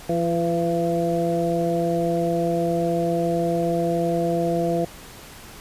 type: harmonic tone with a mistuned harmonic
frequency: 170 Hz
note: F3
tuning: 46 cents flat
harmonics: 1 / 2 / 3 / 4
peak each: -25 / -25 / -25 / -25 dBFS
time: 0.09-4.85 s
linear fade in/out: 5 ms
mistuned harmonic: 3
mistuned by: -26 cents
effects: pink hiss -42 dBFS RMS until 5.6 s + resampled to 32000 Hz